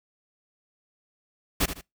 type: noise with echo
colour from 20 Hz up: pink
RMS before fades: -23 dBFS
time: 1.6-1.66 s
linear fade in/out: 10 ms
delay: 77 ms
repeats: 2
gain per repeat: -10 dB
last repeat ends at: 1.814 s
effects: noise-tail reverb RT60 0.2 s tail -24 dB re dry